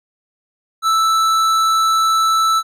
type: tone with tanh clipping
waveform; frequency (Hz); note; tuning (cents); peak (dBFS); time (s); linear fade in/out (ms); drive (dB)
sine; 1318.5; E6; 0; -14; 0.82-2.63; 50; 15
effects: none